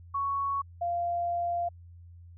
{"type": "tone pair in turn", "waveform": "sine", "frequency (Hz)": [1112, 692.9], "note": ["C#6", "F5"], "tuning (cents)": [5, -14], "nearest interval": "minor sixth", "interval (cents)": 819, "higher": "first", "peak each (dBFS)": -27, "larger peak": "neither", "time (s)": [[0.14, 0.62], [0.81, 1.69]], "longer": "second", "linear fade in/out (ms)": 10, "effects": ["added 86 Hz sine -47 dBFS peak until 2.37 s"]}